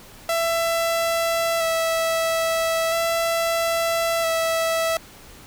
sawtooth tone with vibrato, 661 Hz, E5, 5 cents sharp, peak -16 dBFS, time 0.29-4.97 s, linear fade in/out 2 ms, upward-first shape square, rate 0.38 Hz, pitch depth 15 cents each way, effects pink hiss -45 dBFS RMS until 5.46 s

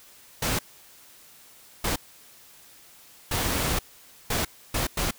pink noise bursts at uneven times, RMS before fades -26 dBFS, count 6, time 0.42-0.59 / 1.84-1.96 / 3.31-3.79 / 4.3-4.45 / 4.74-4.87 / 4.97-5.11 s, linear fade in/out 5 ms, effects white hiss -52 dBFS RMS until 5.18 s

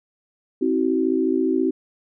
sine tone cluster, 264.1 / 322.8 / 377.4 Hz, C4 / E4 / F#4, +16 / -36 / +34 cents, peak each -22 dBFS, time 0.61-1.71 s, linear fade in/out 10 ms, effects none

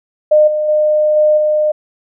sine tone with level steps, 608 Hz, D#5, 40 cents flat, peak -5 / -13 / -9 / -7 / -10 dBFS, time 0.31-1.72 s, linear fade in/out 10 ms, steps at 0.47 / 0.68 / 1.16 / 1.37 s, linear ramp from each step 10 ms, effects none

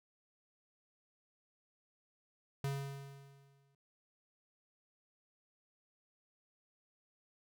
square tone with exponential decay, 138.7 Hz, C#3, 1 cent sharp, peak -34 dBFS, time 2.64-3.75 s, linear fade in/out 2 ms, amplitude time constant 240 ms, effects none

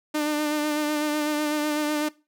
sawtooth tone with vibrato, 300 Hz, D4, 37 cents sharp, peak -19 dBFS, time 0.14-2.09 s, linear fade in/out 10 ms, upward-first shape sine, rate 8 Hz, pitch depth 27 cents each way, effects noise-tail reverb RT60 0.3 s tail -21 dB re dry

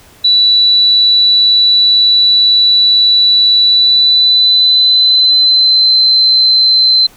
sine tone with pitch glide, 3951 to 4081 Hz, B7 to C8, 0 to -44 cents, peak -5 dBFS, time 0.24-7.07 s, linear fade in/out 10 ms, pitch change +56 cents, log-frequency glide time 3.64-5.92 s, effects pink hiss -42 dBFS RMS until 7.16 s

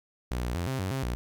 sawtooth tone with pitch steps, 61.1 / 60.4 / 86.8 / 132.2 / 94 / 133.9 / 59.9 Hz, B1 / B1 / F2 / C3 / F#2 / C3 / A#1, -18 / -38 / -10 / +18 / +28 / +40 / +48 cents, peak -25 dBFS, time 0.31-1.15 s, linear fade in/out 0 ms, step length 120 ms, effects 11-bit

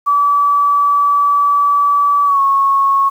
sine tone with pitch glide, 1150 to 1099.3 Hz, D6 to C#6, -37 to -15 cents, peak -9 dBFS, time 0.06-3.1 s, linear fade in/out 20 ms, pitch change -78 cents, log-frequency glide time 2.25-2.4 s, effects 7-bit

